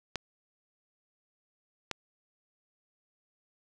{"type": "clicks", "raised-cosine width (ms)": 0.2, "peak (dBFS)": -15, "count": 2, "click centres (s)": [0.157, 1.913], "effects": []}